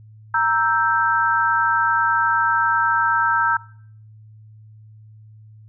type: chord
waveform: sine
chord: E diminished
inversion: second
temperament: equal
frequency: 932.3 / 1318.5 / 1568 Hz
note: Bb5 / E6 / G6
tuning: 0 / 0 / 0 cents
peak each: -20 dBFS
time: 0.34-3.57 s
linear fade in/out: 5 ms
effects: noise-tail reverb RT60 0.6 s tail -22 dB re dry + added 108 Hz sine -42 dBFS peak until 5.68 s